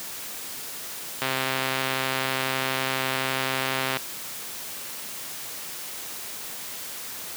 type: click train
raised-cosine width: 0.3 ms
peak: -9 dBFS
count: 364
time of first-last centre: 1.22-3.97 s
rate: 132 Hz
effects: white hiss -36 dBFS RMS until 7.36 s + high-pass 100 Hz 12 dB/octave